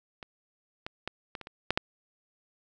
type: clicks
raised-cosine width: 0.3 ms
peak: -25 / -20 / -17 / -21 / -26 / -26 / -9 / -8 dBFS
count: 8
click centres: 0.228 / 0.865 / 1.076 / 1.352 / 1.413 / 1.471 / 1.706 / 1.775 s
effects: none